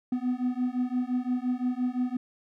triangle beating tone pair, 246.9 / 252.7 Hz, B3 / B3, 0 / +40 cents, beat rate 5.8 Hz, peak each -27 dBFS, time 0.12-2.17 s, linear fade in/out 5 ms, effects none

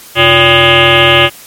sine tone with frequency modulation, 1678 Hz, G#6, 17 cents sharp, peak -3 dBFS, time 0.15-1.3 s, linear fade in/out 50 ms, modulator 221 Hz, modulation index 6.8, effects white hiss -34 dBFS RMS until 1.46 s + MP3 64 kbps

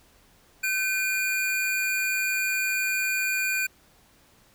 square tone pair together, 1531.8 / 2426 Hz, G6 / D#7, -40 / -44 cents, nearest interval minor sixth, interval 796 cents, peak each -30 / -26 dBFS, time 0.63-3.67 s, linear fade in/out 10 ms, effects pink hiss -59 dBFS RMS until 4.54 s

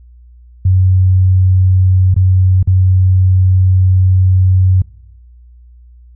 sine tone with dropouts, 93.1 Hz, F#2, 11 cents sharp, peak -6 dBFS, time 0.65-4.82 s, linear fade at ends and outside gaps 5 ms, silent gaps 2.143-2.163 / 2.629-2.673 s, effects noise-tail reverb RT60 0.9 s tail -24 dB re dry + added 60 Hz sine -37 dBFS peak until 6.15 s

